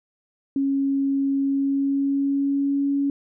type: tone with pitch glide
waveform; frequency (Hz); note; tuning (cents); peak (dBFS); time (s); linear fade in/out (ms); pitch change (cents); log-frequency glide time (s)
sine; 274.9 to 280.2; C#4 to C#4; -14 to +19; -19; 0.56-3.1; 2; +33; 1.41-2.9
effects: none